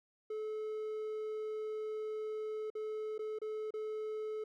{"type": "tone with dropouts", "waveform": "triangle", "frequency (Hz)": 431.6, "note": "A4", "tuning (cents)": -33, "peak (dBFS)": -35, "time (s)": [0.3, 4.44], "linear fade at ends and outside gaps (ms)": 5, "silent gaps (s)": [[2.702, 2.751], [3.181, 3.191], [3.388, 3.416], [3.707, 3.738]], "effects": []}